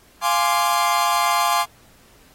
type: chord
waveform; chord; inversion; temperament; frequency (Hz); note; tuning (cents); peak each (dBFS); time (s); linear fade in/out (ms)
40% pulse; D half-diminished seventh; first; equal; 698.5 / 830.6 / 1046.5 / 1174.7; F5 / Ab5 / C6 / D6; 0 / 0 / 0 / 0; -23 / -22 / -20 / -22; 0.21-1.66; 50
effects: pink hiss -53 dBFS RMS until 2.34 s + AAC 48 kbps